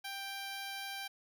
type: tone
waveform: 10% pulse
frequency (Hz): 787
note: G5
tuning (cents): +7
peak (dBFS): -32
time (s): 0.04-1.08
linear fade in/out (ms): 10
effects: none